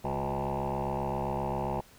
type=tone with frequency modulation; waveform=sine; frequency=499.1 Hz; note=B4; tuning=18 cents sharp; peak=-27 dBFS; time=0.04-1.81 s; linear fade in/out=10 ms; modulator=67.5 Hz; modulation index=6.5; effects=tanh soft clip ceiling -27 dBFS + pink hiss -57 dBFS RMS until 1.98 s